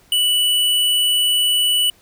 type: tone with hard clipping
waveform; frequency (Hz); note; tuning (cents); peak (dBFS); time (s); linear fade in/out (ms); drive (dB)
sine; 2960; F#7; 0; -15; 0.12-1.9; 2; 18
effects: pink hiss -53 dBFS RMS until 2.01 s